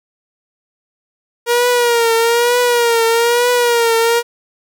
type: tone with vibrato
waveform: sawtooth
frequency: 472.7 Hz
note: A#4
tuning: 24 cents sharp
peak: -7 dBFS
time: 1.46-4.23 s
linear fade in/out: 50 ms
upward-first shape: triangle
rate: 1.1 Hz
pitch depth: 72 cents each way
effects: none